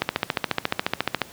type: click train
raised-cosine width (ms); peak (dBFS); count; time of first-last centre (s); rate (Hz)
0.3; -4; 18; 0.02-1.217; 14.2
effects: pink hiss -45 dBFS RMS until 1.32 s + high-pass 100 Hz 12 dB/octave